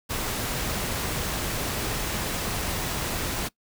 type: noise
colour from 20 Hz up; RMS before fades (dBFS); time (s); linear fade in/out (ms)
pink; -29; 0.09-3.49; 20
effects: noise-tail reverb RT60 0.1 s tail -21 dB re dry